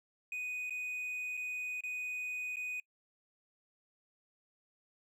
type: tone with dropouts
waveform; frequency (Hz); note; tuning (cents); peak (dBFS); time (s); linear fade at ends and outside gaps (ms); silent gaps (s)
triangle; 2489; D#7; 0; -35; 0.32-2.8; 2; 0.697-0.706 / 1.37-1.374 / 1.807-1.836 / 2.559-2.568
effects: noise-tail reverb RT60 0.1 s tail -26 dB re dry